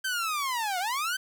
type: linear two-way sweep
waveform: sawtooth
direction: down then up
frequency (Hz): 1568 to 700 to 1568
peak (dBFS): -24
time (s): 0.04-1.17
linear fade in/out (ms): 10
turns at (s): 0.79
effects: 9-bit